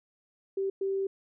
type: tone bursts at uneven times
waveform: sine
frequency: 388.9 Hz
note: G4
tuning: 14 cents flat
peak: -27 dBFS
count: 2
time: 0.57-0.7 / 0.81-1.07 s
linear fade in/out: 5 ms
effects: none